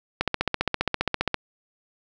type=click train; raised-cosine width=0.3 ms; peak=-6 dBFS; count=18; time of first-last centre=0.21-1.343 s; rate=15 Hz; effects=none